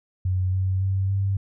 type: tone with pitch steps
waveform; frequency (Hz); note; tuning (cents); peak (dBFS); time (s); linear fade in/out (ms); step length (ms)
sine; 92.5 / 94.28 / 96.09 / 97.94; F#2 / F#2 / G2 / G2; 0 / +33 / -34 / -1; -20; 0.25-1.37; 5; 280
effects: none